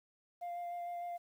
sine tone with vibrato, 698.5 Hz, F5, in tune, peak -36 dBFS, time 0.41-1.18 s, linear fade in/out 20 ms, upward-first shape sine, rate 6.6 Hz, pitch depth 10 cents each way, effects tanh soft clip ceiling -38 dBFS + 11-bit

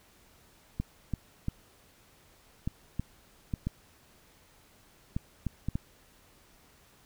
clicks, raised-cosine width 5 ms, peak -18 dBFS, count 11, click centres 0.8 / 1.137 / 1.484 / 2.675 / 2.996 / 3.538 / 3.67 / 5.165 / 5.467 / 5.686 / 5.755 s, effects pink hiss -61 dBFS RMS until 7.05 s

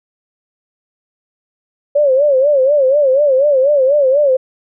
sine tone with vibrato, 554.4 Hz, C#5, in tune, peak -8 dBFS, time 1.95-4.37 s, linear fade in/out 10 ms, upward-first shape sine, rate 4.1 Hz, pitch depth 130 cents each way, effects none

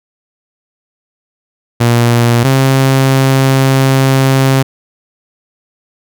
sawtooth tone pair in turn, 118.7 / 133.91 Hz, A#2 / C3, +32 / +41 cents, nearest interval major second, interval 209 cents, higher second, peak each -3 dBFS, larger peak neither, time 1.8-2.44 / 2.44-4.63 s, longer second, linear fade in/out 10 ms, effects none

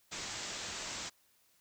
white low-pass noise, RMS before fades -42 dBFS, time 0.11-1.1 s, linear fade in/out 20 ms, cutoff 7800 Hz, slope 96 dB/octave, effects white hiss -70 dBFS RMS until 1.6 s

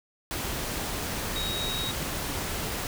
sine tone in noise, 3790 Hz, A#7, 28 cents sharp, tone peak -31 dBFS, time 1.36-1.91 s, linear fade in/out 0 ms, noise pink, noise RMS -32 dBFS, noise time 0.31-2.87 s, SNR -2 dB, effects none

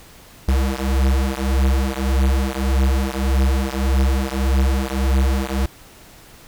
square beating tone pair, 65.6 / 67.3 Hz, C2 / C2, +5 / +49 cents, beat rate 1.7 Hz, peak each -19 / -20 dBFS, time 0.48-5.66 s, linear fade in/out 5 ms, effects pink hiss -45 dBFS RMS until 6.47 s

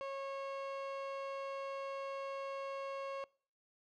30% pulse tone, 547 Hz, C#5, 23 cents flat, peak -37 dBFS, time 0.01-3.24 s, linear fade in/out 0 ms, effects noise-tail reverb RT60 0.5 s tail -25 dB re dry + low-pass 3000 Hz 12 dB/octave

